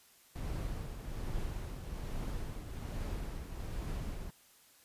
brown noise with tremolo, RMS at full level -37 dBFS, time 0.35-4.31 s, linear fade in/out 10 ms, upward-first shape triangle, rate 1.2 Hz, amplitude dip 55%, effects white hiss -63 dBFS RMS until 4.84 s + resampled to 32000 Hz

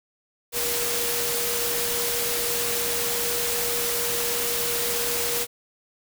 sine tone in noise, 476 Hz, A#4, 36 cents sharp, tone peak -31 dBFS, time 0.52-5.47 s, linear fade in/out 50 ms, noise white, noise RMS -26 dBFS, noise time 0.52-5.47 s, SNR -8 dB, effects none

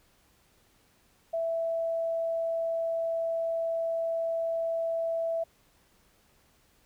sine tone, 661 Hz, E5, 5 cents sharp, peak -27 dBFS, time 1.33-5.44 s, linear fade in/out 10 ms, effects pink hiss -65 dBFS RMS until 6.85 s

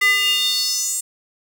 square tone with high-pass filter sweep, 402.3 Hz, G4, 45 cents sharp, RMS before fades -19 dBFS, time 0.01-1.01 s, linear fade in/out 10 ms, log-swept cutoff 1800 to 8300 Hz, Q 5.2, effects none

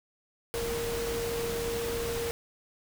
sine tone in noise, 466.2 Hz, A#4, in tune, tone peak -31 dBFS, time 0.54-2.31 s, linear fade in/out 0 ms, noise pink, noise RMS -36 dBFS, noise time 0.54-2.31 s, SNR +2 dB, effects none

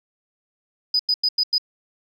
sine tone bursts, 4978 Hz, D#8, in tune, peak -15 dBFS, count 5, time 0.94-1.582 s, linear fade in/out 5 ms, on 54 ms, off 93 ms, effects tanh soft clip ceiling -11 dBFS

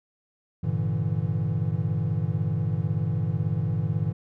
triangle chord, E half-diminished seventh, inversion first, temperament equal with one note detuned, 100.35 / 116.54 / 146.83 / 164.81 Hz, G2 / Bb2 / D3 / E3, +41 / 0 / 0 / 0 cents, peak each -27 dBFS, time 0.63-4.13 s, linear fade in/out 10 ms, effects none

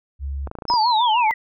sine tone, 69.3 Hz, C#2, in tune, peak -24 dBFS, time 0.19-0.5 s, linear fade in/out 50 ms
clicks, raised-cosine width 1 ms, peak -18 dBFS, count 8, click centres 0.473 / 0.514 / 0.553 / 0.587 / 0.622 / 0.653 / 0.703 / 0.738 s
sine linear sweep, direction down, 5240 to 1921 Hz, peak -23 dBFS, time 0.68-1.34 s, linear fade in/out 5 ms
sine tone with vibrato, 919 Hz, A#5, 25 cents flat, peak -15 dBFS, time 0.7-1.31 s, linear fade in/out 0 ms, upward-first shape sine, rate 6.6 Hz, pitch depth 130 cents each way
effects none

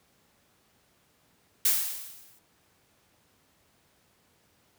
blue noise with exponential decay, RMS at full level -21 dBFS, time 1.65-2.39 s, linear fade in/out 5 ms, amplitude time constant 160 ms, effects pink hiss -66 dBFS RMS until 4.78 s + high-pass 80 Hz 12 dB/octave

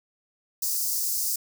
white high-pass noise, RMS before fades -27 dBFS, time 0.62-1.36 s, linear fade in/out 5 ms, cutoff 4800 Hz, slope 48 dB/octave, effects none

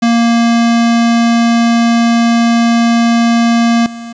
square tone with level steps, 233.1 Hz, A#3, in tune, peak -8 / -24 dBFS, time 0.02-4.13 s, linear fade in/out 10 ms, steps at 3.86 s, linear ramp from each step 2 ms, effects resampled to 16000 Hz + 7-bit

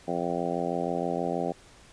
harmonic tone, 86.3 Hz, F2, 20 cents flat, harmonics 2 / 3 / 4 / 5 / 6 / 7 / 8 / 9, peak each -35 / -35 / -35 / -35 / -35 / -35 / -35 / -35 dBFS, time 0.07-1.53 s, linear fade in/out 20 ms, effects pink hiss -54 dBFS RMS until 1.92 s + resampled to 22050 Hz

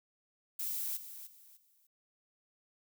violet noise with echo, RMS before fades -37 dBFS, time 0.59-0.97 s, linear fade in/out 5 ms, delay 300 ms, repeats 3, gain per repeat -11 dB, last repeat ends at 1.87 s, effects none

